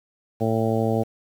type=harmonic tone; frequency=112.2 Hz; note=A2; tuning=34 cents sharp; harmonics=1 / 2 / 3 / 4 / 5 / 6 / 7; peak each=-25 / -25 / -29 / -26 / -28 / -30 / -31 dBFS; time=0.4-1.04 s; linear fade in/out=20 ms; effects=8-bit